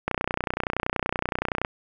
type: click train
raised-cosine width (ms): 0.5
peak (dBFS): -9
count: 49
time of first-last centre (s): 0.08-1.649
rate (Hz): 30.6
effects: none